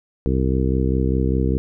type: harmonic tone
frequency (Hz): 65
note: C2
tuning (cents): -11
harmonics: 1 / 2 / 3 / 4 / 5 / 6 / 7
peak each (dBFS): -20 / -23 / -25 / -26 / -27 / -28 / -28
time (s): 0.26-1.58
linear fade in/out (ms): 0
effects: none